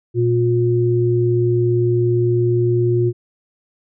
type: tone pair together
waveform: sine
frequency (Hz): 118.9 / 356.3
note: A#2 / F4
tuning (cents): +35 / +35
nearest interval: octave + perfect fifth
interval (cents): 1900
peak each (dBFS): -16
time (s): 0.14-3.13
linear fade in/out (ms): 50
effects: none